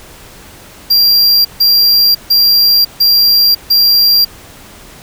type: tone bursts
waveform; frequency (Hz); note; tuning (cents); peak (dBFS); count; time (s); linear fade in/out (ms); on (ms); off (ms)
square; 4753; D8; +20; -6; 5; 0.9-4.25; 10; 550; 150
effects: pink hiss -36 dBFS RMS until 5.02 s